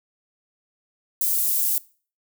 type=high-pass noise; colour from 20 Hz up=white; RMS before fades=-22 dBFS; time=1.21-1.78 s; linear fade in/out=2 ms; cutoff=11000 Hz; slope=12 dB/octave; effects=noise-tail reverb RT60 0.4 s tail -21 dB re dry